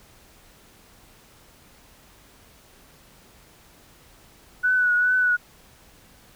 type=tone with vibrato; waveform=sine; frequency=1480 Hz; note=F#6; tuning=in tune; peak=-17 dBFS; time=4.63-5.37 s; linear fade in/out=20 ms; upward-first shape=triangle; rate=2.4 Hz; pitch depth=37 cents each way; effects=pink hiss -53 dBFS RMS until 6.35 s